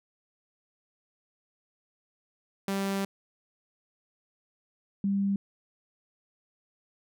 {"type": "tone pair in turn", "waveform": ["sawtooth", "sine"], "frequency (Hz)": [196, 198.16], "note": ["G3", "G3"], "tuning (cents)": [0, 19], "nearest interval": "unison", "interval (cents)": 19, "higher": "second", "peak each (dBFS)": -24, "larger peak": "neither", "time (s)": [[2.68, 3.05], [5.04, 5.36]], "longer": "first", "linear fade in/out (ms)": 2, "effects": []}